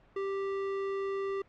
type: tone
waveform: square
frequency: 392 Hz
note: G4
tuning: in tune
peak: -32 dBFS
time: 0.16-1.42 s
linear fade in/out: 5 ms
effects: pink hiss -62 dBFS RMS until 1.48 s + low-pass 2000 Hz 12 dB/octave